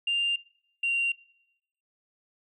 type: tone pair in turn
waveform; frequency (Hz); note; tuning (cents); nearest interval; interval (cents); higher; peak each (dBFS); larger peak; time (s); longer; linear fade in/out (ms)
sine; 2794 / 2765; F7 / F7; 0 / -18; unison; 18; first; -23; neither; 0.07-0.36 / 0.83-1.12; neither; 5
effects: noise-tail reverb RT60 0.8 s tail -23 dB re dry + tanh soft clip ceiling -20 dBFS